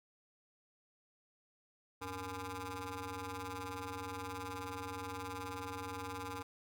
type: ring-modulated tone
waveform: 15% pulse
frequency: 183.3 Hz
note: F#3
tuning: 16 cents flat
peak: -32 dBFS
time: 2.01-6.43 s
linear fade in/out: 10 ms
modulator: 651 Hz
effects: none